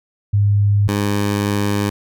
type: tone pair in turn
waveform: sine / 15% pulse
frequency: 102 / 102 Hz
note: G#2 / G#2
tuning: -31 / -31 cents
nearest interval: unison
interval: 0 cents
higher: neither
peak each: -11 / -10 dBFS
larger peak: second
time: 0.33-0.88 / 0.88-1.9 s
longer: second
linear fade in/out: 10 ms
effects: none